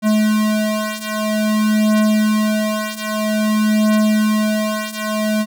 square beating tone pair, 214 / 214.51 Hz, A3 / A3, -48 / -44 cents, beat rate 0.51 Hz, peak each -19 / -17 dBFS, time 0.02-5.46 s, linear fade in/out 50 ms, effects none

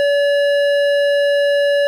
sine tone with hard clipping, 571 Hz, D5, 49 cents flat, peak -14 dBFS, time 0-1.87 s, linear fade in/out 0 ms, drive 12 dB, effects none

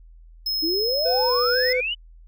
square tone, 5160 Hz, E8, 38 cents flat, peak -23 dBFS, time 0.46-1.73 s, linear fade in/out 5 ms
sine exponential sweep, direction up, 304.9 to 3040 Hz, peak -23 dBFS, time 0.62-1.95 s, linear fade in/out 20 ms
triangle tone with vibrato, 497.4 Hz, B4, 12 cents sharp, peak -19 dBFS, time 1.05-1.81 s, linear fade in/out 10 ms, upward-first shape square, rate 2 Hz, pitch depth 24 cents each way
effects added 41 Hz sine -44 dBFS peak until 2.27 s

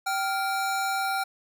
square tone pair together, 775.9 / 1396.9 Hz, G5 / F6, -18 / 0 cents, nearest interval minor seventh, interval 1018 cents, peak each -28 / -30 dBFS, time 0.06-1.24 s, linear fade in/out 10 ms, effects none

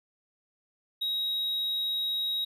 triangle tone, 3806 Hz, A#7, 35 cents sharp, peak -26 dBFS, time 1.01-2.45 s, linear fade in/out 10 ms, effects none

